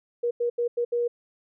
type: tone bursts at uneven times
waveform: sine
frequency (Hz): 477.3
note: A#4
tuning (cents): +41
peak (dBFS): -22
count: 5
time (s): 0.23-0.31 / 0.4-0.5 / 0.58-0.68 / 0.77-0.85 / 0.92-1.08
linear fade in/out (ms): 10
effects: none